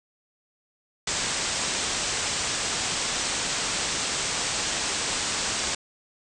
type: low-pass noise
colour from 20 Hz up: white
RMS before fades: -28 dBFS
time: 1.07-5.75 s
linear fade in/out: 5 ms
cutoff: 8500 Hz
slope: 96 dB/octave
effects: none